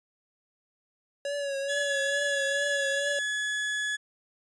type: tone with vibrato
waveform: square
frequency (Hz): 561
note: C#5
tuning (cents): +21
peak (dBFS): -30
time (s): 1.25-3.19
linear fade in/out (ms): 2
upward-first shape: triangle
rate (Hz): 2.3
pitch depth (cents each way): 50
type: tone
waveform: 35% pulse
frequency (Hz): 1700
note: G#6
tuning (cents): +40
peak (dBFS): -26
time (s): 1.68-3.97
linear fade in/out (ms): 20
effects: resampled to 22050 Hz